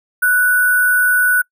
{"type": "tone with sample-and-hold", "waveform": "sine", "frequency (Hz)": 1480, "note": "F#6", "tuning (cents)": 0, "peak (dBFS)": -10, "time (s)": [0.22, 1.42], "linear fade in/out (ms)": 10, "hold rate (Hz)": 11025, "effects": ["noise-tail reverb RT60 0.1 s tail -25 dB re dry"]}